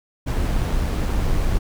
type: noise with amplitude modulation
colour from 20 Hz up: brown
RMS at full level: -19 dBFS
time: 0.26-1.59 s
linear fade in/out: 20 ms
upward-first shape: sine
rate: 92.7 Hz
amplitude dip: 25%
effects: none